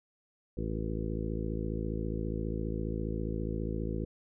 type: harmonic tone with a mistuned harmonic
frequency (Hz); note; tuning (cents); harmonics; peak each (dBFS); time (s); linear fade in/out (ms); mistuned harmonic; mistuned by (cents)
54.8; A1; -6; 1 / 2 / 3 / 4 / 5 / 6 / 7 / 8 / 9; -36 / -39 / -39 / -40 / -44 / -41 / -42 / -48 / -44; 0.57-4.05; 5; 9; -28
effects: none